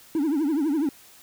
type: tone with vibrato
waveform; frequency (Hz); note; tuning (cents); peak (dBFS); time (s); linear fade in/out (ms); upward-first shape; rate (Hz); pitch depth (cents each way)
triangle; 299.9; D4; +36; -18; 0.15-0.89; 2; triangle; 12; 210
effects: tanh soft clip ceiling -15 dBFS + white hiss -51 dBFS RMS until 1.22 s